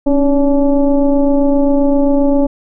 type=tone with frequency modulation; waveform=sine; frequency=277.2 Hz; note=C#4; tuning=in tune; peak=-8 dBFS; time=0.06-2.47 s; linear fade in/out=10 ms; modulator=291 Hz; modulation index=1.1; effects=none